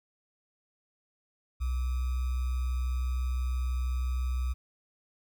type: tone with sample-and-hold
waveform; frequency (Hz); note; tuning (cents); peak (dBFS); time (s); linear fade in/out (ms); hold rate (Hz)
sine; 63; B1; +35; -27; 1.6-4.54; 20; 1225
effects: none